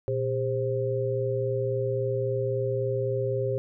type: tone cluster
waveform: sine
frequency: 120.1 / 402.3 / 526 Hz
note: B2 / G4 / C5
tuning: -48 / +45 / +9 cents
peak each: -29 dBFS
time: 0.08-3.58 s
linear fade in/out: 0 ms
effects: none